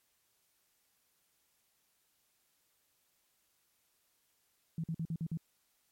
sine tone bursts, 163 Hz, E3, 19 cents flat, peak -33 dBFS, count 6, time 4.78-5.373 s, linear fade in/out 2 ms, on 58 ms, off 49 ms, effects white hiss -75 dBFS RMS until 5.91 s + MP3 64 kbps

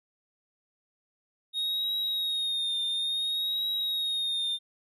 triangle tone with vibrato, 3729 Hz, A#7, in tune, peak -26 dBFS, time 1.53-4.59 s, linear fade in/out 50 ms, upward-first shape triangle, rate 0.58 Hz, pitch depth 56 cents each way, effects none

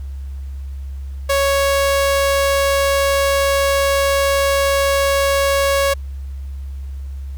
sawtooth tone, 554.4 Hz, C#5, in tune, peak -10 dBFS, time 1.29-5.94 s, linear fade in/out 10 ms, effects added 68 Hz sine -25 dBFS peak until 7.37 s + pink hiss -53 dBFS RMS until 7.37 s

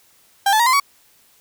35% pulse tone with pitch steps, 795 / 867 / 945.4 / 1031 / 1124.3 Hz, G5 / A5 / A#5 / C6 / C#6, +24 / -26 / +24 / -26 / +24 cents, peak -11 dBFS, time 0.46-0.8 s, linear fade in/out 5 ms, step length 68 ms, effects white hiss -55 dBFS RMS until 1.4 s

